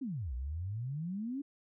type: exponential two-way sweep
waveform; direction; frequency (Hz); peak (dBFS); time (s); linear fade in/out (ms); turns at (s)
sine; down then up; 291.3 to 58.7 to 291.3; -35; 0.01-1.42; 10; 0.34
effects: none